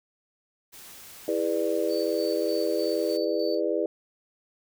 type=noise; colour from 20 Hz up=white; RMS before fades=-46 dBFS; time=0.72-3.18 s; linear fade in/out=20 ms
type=chord; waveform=sine; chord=E dominant seventh; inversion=none; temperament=just; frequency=329.6 / 412 / 494.4 / 593.3 Hz; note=E4 / G#4 / B4 / D5; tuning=0 / -14 / +2 / +18 cents; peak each=-29 dBFS; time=1.28-3.86 s; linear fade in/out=2 ms
type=tone with tremolo; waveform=triangle; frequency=4534 Hz; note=C#8; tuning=38 cents sharp; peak=-36 dBFS; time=1.88-3.61 s; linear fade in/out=50 ms; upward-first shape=square; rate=3.3 Hz; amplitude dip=55%
effects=none